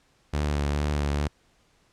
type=tone with vibrato; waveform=sawtooth; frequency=73 Hz; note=D2; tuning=10 cents flat; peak=-20 dBFS; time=0.33-1.28 s; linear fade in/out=10 ms; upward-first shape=triangle; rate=2.3 Hz; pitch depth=34 cents each way; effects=pink hiss -64 dBFS RMS until 1.92 s + low-pass 8000 Hz 12 dB/octave